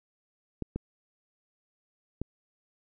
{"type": "clicks", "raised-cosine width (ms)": 3, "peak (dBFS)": -19, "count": 3, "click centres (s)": [0.623, 0.76, 2.216], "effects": []}